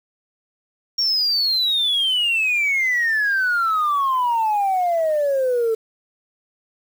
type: exponential sweep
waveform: sine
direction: down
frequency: 5588 to 440 Hz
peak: -15 dBFS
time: 0.98-5.75 s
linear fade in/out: 10 ms
effects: tanh soft clip ceiling -14 dBFS + 7-bit